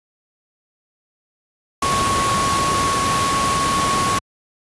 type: tone in noise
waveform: sine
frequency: 1104 Hz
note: C#6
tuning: 7 cents flat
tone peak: -18 dBFS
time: 1.82-4.19 s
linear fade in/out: 5 ms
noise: pink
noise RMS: -21 dBFS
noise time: 1.82-4.19 s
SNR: 0 dB
effects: high-pass 80 Hz 12 dB/octave + resampled to 24000 Hz